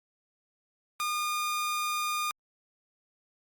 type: tone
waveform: sawtooth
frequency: 1216 Hz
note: D#6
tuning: 40 cents flat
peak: -25 dBFS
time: 1-2.31 s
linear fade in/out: 0 ms
effects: Opus 48 kbps